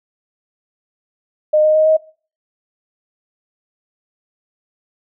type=tone with pitch steps; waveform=sine; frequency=612 / 618 / 624.1 / 630.3 Hz; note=D#5 / D#5 / D#5 / D#5; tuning=-29 / -12 / +5 / +22 cents; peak=-9 dBFS; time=1.53-1.97 s; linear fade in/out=10 ms; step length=110 ms; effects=noise-tail reverb RT60 0.4 s tail -21 dB re dry